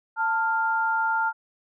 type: tone pair together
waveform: sine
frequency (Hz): 891.2 / 1396.9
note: A5 / F6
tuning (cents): +22 / 0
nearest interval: minor sixth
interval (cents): 778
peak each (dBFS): -24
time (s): 0.16-1.33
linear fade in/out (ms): 50
effects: none